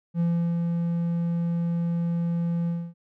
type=tone with ADSR envelope; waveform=triangle; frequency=170 Hz; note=F3; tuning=46 cents flat; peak=-18 dBFS; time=0.14-2.94 s; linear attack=60 ms; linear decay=350 ms; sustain=-3 dB; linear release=260 ms; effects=none